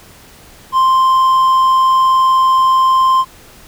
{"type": "tone", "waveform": "triangle", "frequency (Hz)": 1046.5, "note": "C6", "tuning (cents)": 0, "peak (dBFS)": -6, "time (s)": [0.72, 3.25], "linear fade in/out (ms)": 50, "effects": ["pink hiss -41 dBFS RMS until 3.67 s"]}